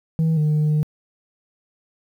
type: tone pair in turn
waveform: sine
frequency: 161.1 / 152.06 Hz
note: E3 / D#3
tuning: -39 / -39 cents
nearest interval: minor second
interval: 100 cents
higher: first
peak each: -13 dBFS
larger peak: neither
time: 0.19-0.37 / 0.37-0.83 s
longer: second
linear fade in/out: 0 ms
effects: tanh soft clip ceiling -15 dBFS + 9-bit